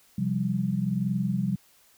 sine chord, C suspended fourth, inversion none, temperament equal, 130.81 / 174.61 / 196 Hz, C3 / F3 / G3, 0 / 0 / 0 cents, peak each -30 / -29 / -27 dBFS, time 0.18-1.56 s, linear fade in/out 5 ms, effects white hiss -60 dBFS RMS until 1.97 s

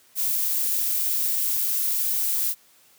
violet noise, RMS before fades -24 dBFS, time 0.15-2.55 s, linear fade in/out 50 ms, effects white hiss -57 dBFS RMS until 2.98 s + high-pass 100 Hz 12 dB/octave

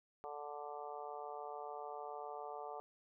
harmonic tone, 146.83 Hz, D3, in tune, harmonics 3 / 4 / 5 / 6 / 7 / 8, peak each -50 / -52 / -48 / -51 / -57 / -53 dBFS, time 0.24-2.8 s, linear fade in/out 0 ms, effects none

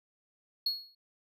triangle tone with exponential decay, 4328 Hz, C#8, 42 cents flat, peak -24 dBFS, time 0.66-0.95 s, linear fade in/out 5 ms, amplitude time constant 63 ms, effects none

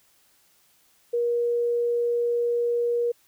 sine tone, 475.7 Hz, A#4, 35 cents sharp, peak -21 dBFS, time 1.13-3.12 s, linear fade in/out 10 ms, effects white hiss -62 dBFS RMS until 3.27 s

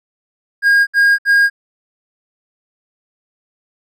triangle tone bursts, 1626 Hz, G#6, 37 cents flat, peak -6 dBFS, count 3, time 0.62-1.5 s, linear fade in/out 50 ms, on 250 ms, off 65 ms, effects none

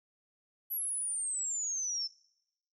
sine exponential sweep, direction down, 11810 to 5274 Hz, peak -32 dBFS, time 0.7-2.08 s, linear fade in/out 20 ms, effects noise-tail reverb RT60 0.9 s tail -24 dB re dry

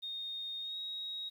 sine tone with pitch glide, 3695 to 3788 Hz, A#7 to A#7, -16 to +27 cents, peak -38 dBFS, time 0.02-1.3 s, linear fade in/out 20 ms, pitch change +43 cents, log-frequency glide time 0.61-0.78 s, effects 11-bit

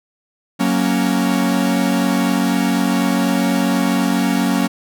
45% pulse chord, F# major, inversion none, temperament equal, 185 / 233.1 / 277.2 Hz, F#3 / A#3 / C#4, 0 / 0 / 0 cents, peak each -19 dBFS, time 0.59-4.68 s, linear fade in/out 20 ms, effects none

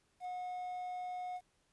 triangle tone with quantisation, 726 Hz, F#5, 33 cents flat, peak -37 dBFS, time 0.2-1.41 s, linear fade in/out 50 ms, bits 11, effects pink hiss -75 dBFS RMS until 1.72 s + resampled to 24000 Hz

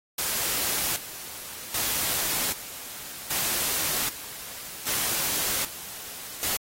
white noise with tremolo, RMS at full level -27 dBFS, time 0.18-6.57 s, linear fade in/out 5 ms, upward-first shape square, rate 0.64 Hz, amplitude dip 75%, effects AAC 48 kbps

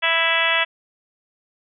harmonic tone with a mistuned harmonic, 329.9 Hz, E4, 1 cent sharp, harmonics 2 / 3 / 4 / 5 / 6 / 7 / 8 / 9 / 10, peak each -27 / -27 / -27 / -25 / -22 / -27 / -23 / -28 / -25 dBFS, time 0.02-0.65 s, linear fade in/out 20 ms, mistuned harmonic 10, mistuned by +24 cents, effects none

